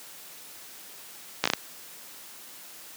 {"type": "slowing click train", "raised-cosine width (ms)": 0.2, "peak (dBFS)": -4, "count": 5, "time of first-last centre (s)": [1.44, 1.535], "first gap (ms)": 15, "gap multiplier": 1.32, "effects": ["white hiss -46 dBFS RMS until 2.96 s", "high-pass 150 Hz 12 dB/octave"]}